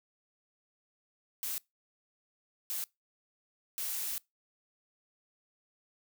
blue noise bursts at uneven times, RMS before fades -36 dBFS, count 3, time 1.43-1.58 / 2.7-2.84 / 3.78-4.18 s, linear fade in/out 0 ms, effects noise-tail reverb RT60 0.2 s tail -24 dB re dry

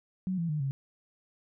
sine tone with pitch steps, 186.4 / 167.99 / 151.4 / 136.45 Hz, F#3 / E3 / D#3 / C#3, +13 / +33 / -47 / -27 cents, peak -28 dBFS, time 0.27-0.71 s, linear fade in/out 0 ms, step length 110 ms, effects none

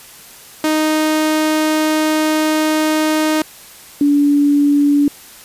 sawtooth / sine tone pair in turn, 310.3 / 287.7 Hz, D#4 / D4, -5 / -36 cents, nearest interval minor second, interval 131 cents, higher first, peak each -9 dBFS, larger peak neither, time 0.64-3.42 / 4.01-5.08 s, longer first, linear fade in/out 2 ms, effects white hiss -39 dBFS RMS until 5.44 s + resampled to 32000 Hz

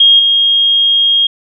sine tone with level steps, 3250 Hz, G#7, 38 cents flat, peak -3 / -7 dBFS, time 0-1.27 s, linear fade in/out 5 ms, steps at 0.19 s, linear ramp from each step 5 ms, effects none

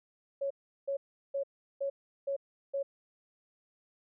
sine tone bursts, 554 Hz, C#5, 1 cent flat, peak -30 dBFS, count 6, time 0.41-2.83 s, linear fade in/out 10 ms, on 95 ms, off 370 ms, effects none

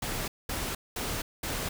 pink noise bursts, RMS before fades -33 dBFS, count 4, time 0.02-1.69 s, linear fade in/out 5 ms, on 260 ms, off 210 ms, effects none

